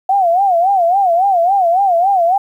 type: tone with vibrato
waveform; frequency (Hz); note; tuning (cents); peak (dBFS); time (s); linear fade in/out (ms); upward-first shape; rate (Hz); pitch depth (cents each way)
sine; 734; F#5; -14; -9; 0.09-2.38; 5; sine; 3.6; 160
effects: 8-bit